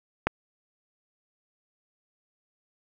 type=click; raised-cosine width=0.5 ms; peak=-7 dBFS; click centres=0.27 s; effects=none